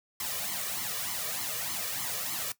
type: noise with flanger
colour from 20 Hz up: white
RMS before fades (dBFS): -34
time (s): 0.2-2.52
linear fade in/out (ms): 2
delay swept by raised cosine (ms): 0.94 to 1.74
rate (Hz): 3.3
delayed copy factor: +0.7
effects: noise-tail reverb RT60 0.1 s tail -17 dB re dry + high-pass 100 Hz 12 dB/octave